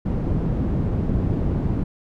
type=low-pass noise; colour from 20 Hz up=white; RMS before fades=-22 dBFS; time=0.05-1.84 s; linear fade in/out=10 ms; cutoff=180 Hz; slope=12 dB/octave; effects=none